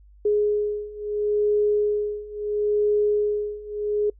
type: beating tone pair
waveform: sine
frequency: 416.8 / 417.54 Hz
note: G#4 / G#4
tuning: +6 / +9 cents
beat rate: 0.74 Hz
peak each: -24 / -22 dBFS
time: 0.25-4.1 s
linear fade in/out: 5 ms
effects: noise-tail reverb RT60 0.1 s tail -26 dB re dry + added 50 Hz sine -48 dBFS peak until 4.19 s